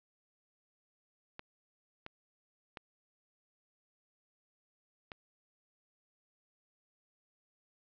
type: clicks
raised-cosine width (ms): 0.3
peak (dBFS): -27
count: 4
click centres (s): 1.394 / 2.064 / 2.772 / 5.118
effects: low-pass 4000 Hz 12 dB/octave